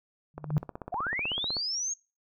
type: tone with exponential growth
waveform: sine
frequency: 150.3 Hz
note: D3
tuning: 40 cents sharp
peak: -19 dBFS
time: 0.34-0.58 s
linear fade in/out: 0 ms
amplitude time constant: 51 ms
type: click train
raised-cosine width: 1 ms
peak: -23 dBFS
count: 20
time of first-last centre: 0.38-1.567 s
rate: 16 Hz
type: linear sweep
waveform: sine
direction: up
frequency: 638 to 6630 Hz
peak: -29 dBFS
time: 0.92-1.94 s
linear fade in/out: 10 ms
effects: noise-tail reverb RT60 0.3 s tail -24 dB re dry